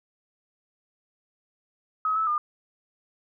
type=tone with pitch steps; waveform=sine; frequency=1273 / 1306 / 1210 Hz; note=D#6 / E6 / D#6; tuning=+39 / -17 / -49 cents; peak=-22 dBFS; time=2.05-2.38 s; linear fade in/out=2 ms; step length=110 ms; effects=none